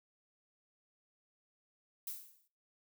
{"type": "noise with exponential decay", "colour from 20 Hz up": "violet", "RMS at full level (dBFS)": -39, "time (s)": [2.07, 2.48], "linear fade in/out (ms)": 5, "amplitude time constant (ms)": 88, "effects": ["noise-tail reverb RT60 0.4 s tail -20 dB re dry"]}